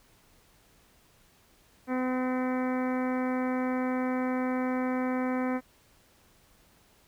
harmonic tone with a mistuned harmonic, 254.8 Hz, C4, 46 cents flat, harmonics 1 / 2 / 3 / 4 / 5 / 6 / 7 / 8 / 9, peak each -28 / -34 / -38 / -40 / -42 / -44 / -45 / -46 / -47 dBFS, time 1.87-5.61 s, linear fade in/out 50 ms, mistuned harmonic 7, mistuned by +21 cents, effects pink hiss -62 dBFS RMS until 7.07 s

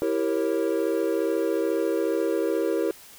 triangle chord, E diminished seventh, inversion none, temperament equal with one note detuned, 329.6 / 392 / 466.2 / 546.4 Hz, E4 / G4 / Bb4 / Db5, 0 / 0 / 0 / -25 cents, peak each -25 / -26 / -25 / -28 dBFS, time 0.02-2.91 s, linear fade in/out 0 ms, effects white hiss -48 dBFS RMS until 3.18 s

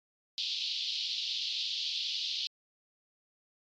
white band-pass noise, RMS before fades -35 dBFS, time 0.38-2.47 s, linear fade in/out 0 ms, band 3000 to 4700 Hz, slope 48 dB/octave, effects AAC 48 kbps

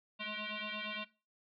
sine tone with frequency modulation, 207.7 Hz, G#3, in tune, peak -38 dBFS, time 0.19-1.05 s, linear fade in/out 20 ms, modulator 424 Hz, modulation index 7.9, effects noise-tail reverb RT60 0.3 s tail -19 dB re dry

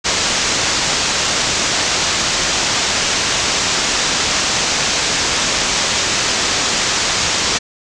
white low-pass noise, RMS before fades -17 dBFS, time 0.04-7.59 s, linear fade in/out 20 ms, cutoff 7200 Hz, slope 48 dB/octave, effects resampled to 22050 Hz

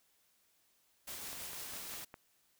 white noise with tremolo, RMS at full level -44 dBFS, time 1.07-2.05 s, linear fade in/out 10 ms, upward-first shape triangle, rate 6.1 Hz, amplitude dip 25%
click train, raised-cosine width 0.5 ms, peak -33 dBFS, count 5, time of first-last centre 1.33-2.141 s, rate 4.93 Hz
effects white hiss -73 dBFS RMS until 2.59 s

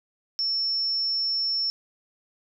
sine tone, 5400 Hz, E8, 41 cents sharp, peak -23 dBFS, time 0.39-1.7 s, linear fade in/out 0 ms, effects none

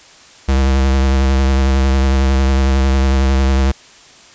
square tone with vibrato, 66.8 Hz, C2, 36 cents sharp, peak -11 dBFS, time 0.48-3.72 s, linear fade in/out 10 ms, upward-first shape sine, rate 11 Hz, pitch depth 31 cents each way, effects white hiss -42 dBFS RMS until 4.34 s + resampled to 16000 Hz

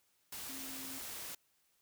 sine tone in noise, 267 Hz, C4, 35 cents sharp, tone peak -50 dBFS, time 0.49-0.99 s, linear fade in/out 5 ms, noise white, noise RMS -45 dBFS, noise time 0.32-1.35 s, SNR -8 dB, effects white hiss -75 dBFS RMS until 1.81 s

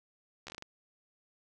slowing click train, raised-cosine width 0.2 ms, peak -26 dBFS, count 7, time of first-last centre 0.47-0.624 s, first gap 13 ms, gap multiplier 1.27, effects none

